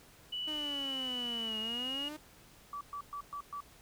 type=tone with pitch glide; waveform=sine; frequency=2960 to 2876 Hz; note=F#7 to F#7; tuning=0 to -50 cents; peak=-35 dBFS; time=0.32-2.09 s; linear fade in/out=10 ms; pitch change=-50 cents; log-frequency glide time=1.46-1.54 s
type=exponential two-way sweep; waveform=sawtooth; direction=down then up; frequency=310 to 215.8 to 310 Hz; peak=-38 dBFS; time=0.47-2.17 s; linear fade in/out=10 ms; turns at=1.59 s
type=tone bursts; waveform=sine; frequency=1152 Hz; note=D6; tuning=34 cents flat; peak=-38 dBFS; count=5; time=2.73-3.605 s; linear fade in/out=2 ms; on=79 ms; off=120 ms
effects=pink hiss -59 dBFS RMS until 3.81 s